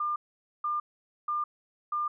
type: tone bursts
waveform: sine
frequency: 1200 Hz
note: D6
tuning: 37 cents sharp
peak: -27 dBFS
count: 4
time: 0-2.08 s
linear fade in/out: 5 ms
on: 160 ms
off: 480 ms
effects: none